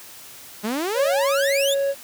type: exponential sweep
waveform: sawtooth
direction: up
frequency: 200.6 to 3777 Hz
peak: -19 dBFS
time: 0.63-1.75 s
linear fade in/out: 20 ms
type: tone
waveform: triangle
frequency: 554.4 Hz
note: C#5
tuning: in tune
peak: -17 dBFS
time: 0.94-1.95 s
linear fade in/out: 50 ms
effects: white hiss -42 dBFS RMS until 2.03 s + high-pass 60 Hz 12 dB/octave